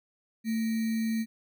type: tone with sample-and-hold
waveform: sine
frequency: 223.6 Hz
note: A3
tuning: 28 cents sharp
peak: -26 dBFS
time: 0.44-1.26 s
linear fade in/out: 50 ms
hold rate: 2100 Hz
effects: none

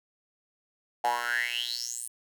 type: tone with high-pass filter sweep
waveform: 10% pulse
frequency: 120 Hz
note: B2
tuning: 49 cents flat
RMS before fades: -31 dBFS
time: 1.04-2.08 s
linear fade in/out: 5 ms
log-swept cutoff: 770 to 10000 Hz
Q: 8.8
effects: none

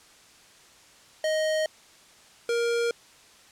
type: tone pair in turn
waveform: square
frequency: 625 / 469.5 Hz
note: D#5 / A#4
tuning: +8 / +12 cents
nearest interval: perfect fourth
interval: 496 cents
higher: first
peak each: -24 dBFS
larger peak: neither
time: 1.24-1.66 / 2.49-2.91 s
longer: neither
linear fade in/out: 2 ms
effects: white hiss -54 dBFS RMS until 3.51 s + low-pass 8000 Hz 12 dB/octave

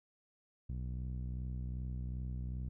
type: tone with low-pass filter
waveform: sawtooth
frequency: 62.6 Hz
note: B1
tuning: 24 cents sharp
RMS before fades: -40 dBFS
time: 0.69-2.69 s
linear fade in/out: 5 ms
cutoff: 160 Hz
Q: 1.3
effects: none

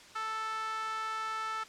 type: tone with high-pass filter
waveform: sawtooth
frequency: 440 Hz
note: A4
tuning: in tune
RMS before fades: -36 dBFS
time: 0.15-1.64 s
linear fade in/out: 10 ms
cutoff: 1200 Hz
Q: 5.6
effects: white hiss -53 dBFS RMS until 1.68 s + low-pass 6000 Hz 12 dB/octave

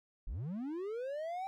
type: linear sweep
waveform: triangle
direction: up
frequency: 30.87 to 784 Hz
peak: -35 dBFS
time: 0.27-1.47 s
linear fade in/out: 0 ms
effects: none

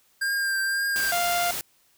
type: tone with vibrato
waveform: square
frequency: 1596 Hz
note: G6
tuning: 31 cents sharp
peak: -24 dBFS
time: 0.21-1.12 s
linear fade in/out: 10 ms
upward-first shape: triangle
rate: 1.9 Hz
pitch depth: 26 cents each way
type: noise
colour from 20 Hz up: white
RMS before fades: -31 dBFS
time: 0.96-1.61 s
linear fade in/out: 0 ms
type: tone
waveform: sawtooth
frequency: 698.5 Hz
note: F5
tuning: in tune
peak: -19 dBFS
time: 1.12-1.51 s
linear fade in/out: 2 ms
effects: white hiss -63 dBFS RMS until 1.97 s

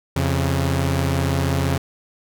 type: tone pair together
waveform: sawtooth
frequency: 85.9 / 136.36 Hz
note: F2 / C#3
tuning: -28 / -28 cents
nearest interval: minor sixth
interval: 800 cents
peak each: -17 dBFS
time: 0.16-1.78 s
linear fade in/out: 5 ms
effects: none

